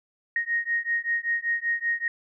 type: beating tone pair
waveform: sine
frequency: 1864.7 / 1869.9 Hz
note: A#6 / A#6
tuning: 0 / +5 cents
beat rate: 5.2 Hz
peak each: -27 dBFS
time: 0.36-2.08 s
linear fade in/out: 2 ms
effects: none